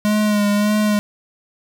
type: tone with vibrato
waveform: square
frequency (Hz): 208.4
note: G#3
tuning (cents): +6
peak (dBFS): -15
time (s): 0.05-0.99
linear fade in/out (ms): 0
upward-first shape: sine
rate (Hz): 1.7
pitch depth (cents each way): 31
effects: none